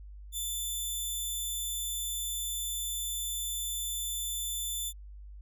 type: tone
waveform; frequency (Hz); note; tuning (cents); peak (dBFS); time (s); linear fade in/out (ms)
10% pulse; 3520; A7; 0; -25; 0.32-4.93; 50
effects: added 50 Hz sine -44 dBFS peak until 5.41 s